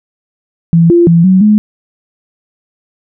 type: tone with pitch steps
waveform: sine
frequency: 167 / 344.5 / 168.3 / 187.4 / 211.5 Hz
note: E3 / F4 / E3 / F#3 / G#3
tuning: +23 / -24 / +36 / +22 / +32 cents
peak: -3 dBFS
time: 0.73-1.58 s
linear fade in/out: 0 ms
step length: 170 ms
effects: none

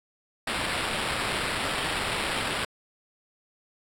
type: noise with sample-and-hold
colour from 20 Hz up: blue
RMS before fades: -29 dBFS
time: 0.47-2.65 s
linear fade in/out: 5 ms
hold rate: 6300 Hz
effects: low-pass 11000 Hz 12 dB/octave

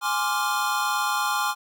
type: chord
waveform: square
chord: D half-diminished seventh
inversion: second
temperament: equal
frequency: 830.6 / 1046.5 / 1174.7 / 1396.9 Hz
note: Ab5 / C6 / D6 / F6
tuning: 0 / 0 / 0 / 0 cents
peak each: -29 dBFS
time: 0.01-1.55 s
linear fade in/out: 50 ms
effects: none

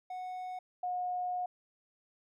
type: tone pair in turn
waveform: triangle / sine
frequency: 736 / 722.9 Hz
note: F#5 / F#5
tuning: -9 / -40 cents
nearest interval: unison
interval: 31 cents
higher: first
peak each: -36 / -32 dBFS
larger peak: second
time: 0.1-0.59 / 0.83-1.46 s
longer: second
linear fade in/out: 5 ms
effects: none

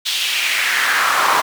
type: noise with high-pass filter sweep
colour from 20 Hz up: brown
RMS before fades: -17 dBFS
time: 0.05-1.42 s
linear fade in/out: 20 ms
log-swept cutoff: 3600 to 940 Hz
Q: 2.6
effects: none

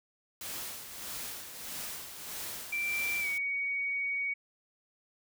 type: noise with tremolo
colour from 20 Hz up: white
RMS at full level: -39 dBFS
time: 0.41-3.38 s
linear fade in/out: 2 ms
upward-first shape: sine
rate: 1.6 Hz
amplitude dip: 55%
type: tone with pitch glide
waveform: sine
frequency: 2349 to 2244 Hz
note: D7 to C#7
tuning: 0 to +21 cents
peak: -30 dBFS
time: 2.72-4.34 s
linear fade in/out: 10 ms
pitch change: -79 cents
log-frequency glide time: 3.2-3.28 s
effects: none

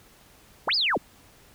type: linear two-way sweep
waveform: sine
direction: up then down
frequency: 58.27 to 5210 to 58.27 Hz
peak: -21 dBFS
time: 0.67-0.98 s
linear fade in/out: 10 ms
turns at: 0.75 s
effects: pink hiss -55 dBFS RMS until 1.54 s

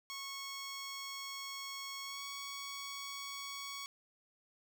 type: tone with pitch glide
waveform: 10% pulse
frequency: 1100 to 1116.6 Hz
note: C#6 to C#6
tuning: -14 to +12 cents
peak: -34 dBFS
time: 0.1-3.86 s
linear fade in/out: 0 ms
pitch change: +26 cents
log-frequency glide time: 2.04-2.22 s
effects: none

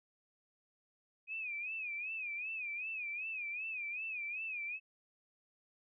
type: tone with vibrato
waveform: sine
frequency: 2489 Hz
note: D#7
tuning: in tune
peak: -38 dBFS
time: 1.27-4.8 s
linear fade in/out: 50 ms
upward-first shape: sine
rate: 2.6 Hz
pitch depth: 120 cents each way
effects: none

